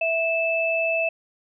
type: tone pair together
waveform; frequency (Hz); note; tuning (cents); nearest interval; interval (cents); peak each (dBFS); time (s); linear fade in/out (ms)
sine; 657 / 2628; E5 / E7; -6 / -6; 2 octaves; 2400; -23; 0.01-1.09; 5
effects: none